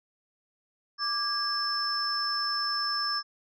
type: tone cluster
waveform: sine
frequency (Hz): 1175 / 1640 / 5290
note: D6 / G#6 / E8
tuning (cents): +1 / -22 / +5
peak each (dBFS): -32 / -35 / -28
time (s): 0.98-3.23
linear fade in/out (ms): 50
effects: tanh soft clip ceiling -18 dBFS